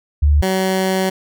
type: tone pair in turn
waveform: sine / 15% pulse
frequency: 73.42 / 188.89 Hz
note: D2 / F#3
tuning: 0 / +36 cents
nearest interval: octave + major third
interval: 1636 cents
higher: second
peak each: -9 dBFS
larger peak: neither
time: 0.22-0.42 / 0.42-1.1 s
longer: second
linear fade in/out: 10 ms
effects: none